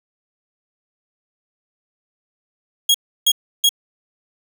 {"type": "tone bursts", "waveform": "sawtooth", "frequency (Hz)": 3294, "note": "G#7", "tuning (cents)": -15, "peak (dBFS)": -8, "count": 3, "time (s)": [2.89, 3.692], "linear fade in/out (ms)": 5, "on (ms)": 54, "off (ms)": 320, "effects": []}